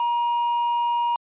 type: tone with quantisation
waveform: triangle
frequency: 950 Hz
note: A#5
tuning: 33 cents sharp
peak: -18 dBFS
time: 0-1.16 s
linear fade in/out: 2 ms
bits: 6
effects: resampled to 8000 Hz